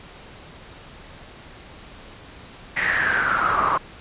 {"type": "noise with band-pass filter sweep", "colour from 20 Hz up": "brown", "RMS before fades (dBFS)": -21, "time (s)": [2.76, 3.78], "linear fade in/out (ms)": 10, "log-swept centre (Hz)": [2000, 1100], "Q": 9.2, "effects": ["pink hiss -43 dBFS RMS until 4 s", "resampled to 8000 Hz"]}